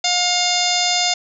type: harmonic tone with a mistuned harmonic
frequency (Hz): 714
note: F5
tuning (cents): +38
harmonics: 1 / 2 / 3 / 4 / 5 / 6 / 7 / 8 / 9 / 10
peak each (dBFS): -22 / -33 / -25 / -27 / -22 / -26 / -22 / -33 / -25 / -28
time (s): 0.04-1.14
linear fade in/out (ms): 5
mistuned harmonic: 4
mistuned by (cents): -33
effects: none